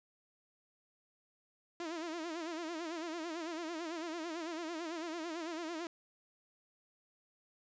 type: tone with vibrato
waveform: sawtooth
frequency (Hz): 330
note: E4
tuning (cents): +2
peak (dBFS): -35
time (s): 1.8-5.87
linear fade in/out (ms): 2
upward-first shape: sine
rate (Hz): 9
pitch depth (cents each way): 110
effects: resampled to 16000 Hz + 12-bit